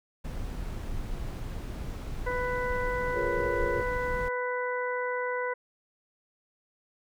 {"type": "noise", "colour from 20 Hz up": "brown", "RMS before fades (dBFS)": -35, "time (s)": [0.24, 4.29], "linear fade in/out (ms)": 10}
{"type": "harmonic tone", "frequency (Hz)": 496.3, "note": "B4", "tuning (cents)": 8, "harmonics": [1, 2, 3, 4], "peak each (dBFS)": [-31, -34, -36, -37], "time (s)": [2.26, 5.54], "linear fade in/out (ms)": 10}
{"type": "chord", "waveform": "sine", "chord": "Bb minor seventh", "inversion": "second", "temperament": "equal", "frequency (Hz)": [349.2, 415.3, 466.2, 554.4], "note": ["F4", "Ab4", "Bb4", "Db5"], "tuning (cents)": [0, 0, 0, 0], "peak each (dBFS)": -35, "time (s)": [3.13, 3.84], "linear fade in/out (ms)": 50}
{"effects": []}